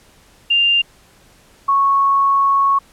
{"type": "tone pair in turn", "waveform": "sine", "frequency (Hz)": [2794, 1104.6], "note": ["F7", "C#6"], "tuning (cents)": [0, -6], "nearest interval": "octave + major third", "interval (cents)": 1606, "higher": "first", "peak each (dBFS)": -11, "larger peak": "neither", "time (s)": [[0.5, 0.82], [1.68, 2.79]], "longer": "second", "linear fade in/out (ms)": 10, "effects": ["pink hiss -50 dBFS RMS until 2.92 s", "low-pass 12000 Hz 12 dB/octave"]}